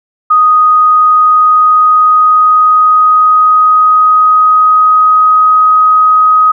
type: tone with pitch glide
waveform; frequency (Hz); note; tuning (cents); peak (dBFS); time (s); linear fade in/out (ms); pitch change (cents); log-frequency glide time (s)
sine; 1244.5 to 1258.2; D#6 to D#6; 0 to +19; -3; 0.3-6.52; 10; +19; 0.62-5.58
effects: none